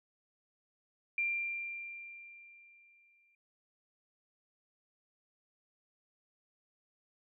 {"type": "tone with exponential decay", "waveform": "sine", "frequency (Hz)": 2377, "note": "D7", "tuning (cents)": 20, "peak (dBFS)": -29, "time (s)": [1.18, 3.35], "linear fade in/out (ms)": 2, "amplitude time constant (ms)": 470, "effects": []}